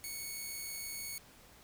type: tone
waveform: 5% pulse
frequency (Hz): 2217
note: C#7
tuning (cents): 0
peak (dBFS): -30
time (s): 0.04-1.18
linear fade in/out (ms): 0
effects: pink hiss -59 dBFS RMS until 1.63 s